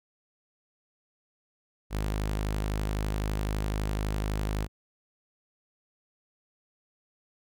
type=tone; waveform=sawtooth; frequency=51.91 Hz; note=G#1; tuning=in tune; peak=-24 dBFS; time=1.9-4.68 s; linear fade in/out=50 ms; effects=none